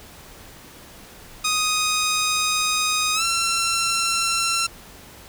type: tone with pitch glide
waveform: 10% pulse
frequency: 1248 to 1353.1 Hz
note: D#6 to E6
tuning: +5 to +45 cents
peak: -11 dBFS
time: 1.44-4.67 s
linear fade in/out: 10 ms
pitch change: +140 cents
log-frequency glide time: 3.14-3.23 s
effects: pink hiss -44 dBFS RMS until 5.28 s